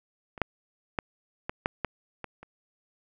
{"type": "clicks", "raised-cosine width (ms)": 0.5, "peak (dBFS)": [-27, -9, -12, -16, -10, -13, -21, -30], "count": 8, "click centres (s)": [0.378, 0.417, 0.988, 1.495, 1.659, 1.847, 2.243, 2.43], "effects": []}